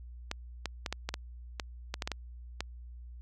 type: clicks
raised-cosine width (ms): 0.2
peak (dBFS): -16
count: 12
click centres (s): 0.314 / 0.657 / 0.862 / 0.926 / 1.09 / 1.141 / 1.598 / 1.941 / 2.022 / 2.075 / 2.117 / 2.606
effects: added 60 Hz sine -44 dBFS peak until 3.21 s